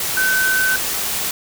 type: tone in noise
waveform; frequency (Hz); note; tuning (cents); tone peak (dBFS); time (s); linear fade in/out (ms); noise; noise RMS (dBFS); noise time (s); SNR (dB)
sine; 1525; G6; -48; -15; 0.17-0.76; 2; white; -22; 0-1.31; +4
effects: none